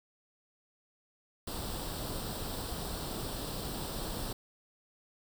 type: noise with comb filter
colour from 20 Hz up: pink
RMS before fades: -38 dBFS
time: 1.47-4.33 s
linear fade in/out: 5 ms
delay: 0.23 ms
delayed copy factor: +0.65
effects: none